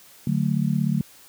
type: chord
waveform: sine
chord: D major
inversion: none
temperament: just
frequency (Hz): 146.83 / 183.54 / 220.2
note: D3 / F#3 / A3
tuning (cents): 0 / -14 / +2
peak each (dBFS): -23 / -24 / -25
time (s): 0.27-1.01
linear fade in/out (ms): 2
effects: white hiss -50 dBFS RMS until 1.28 s + high-pass 60 Hz 12 dB/octave